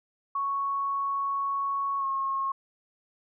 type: tone with pitch glide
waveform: sine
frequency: 1108.7 to 1084.6 Hz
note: C#6 to C#6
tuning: 0 to -38 cents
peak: -26 dBFS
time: 0.35-2.52 s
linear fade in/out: 5 ms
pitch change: -38 cents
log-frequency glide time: 1.99-2.05 s
effects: none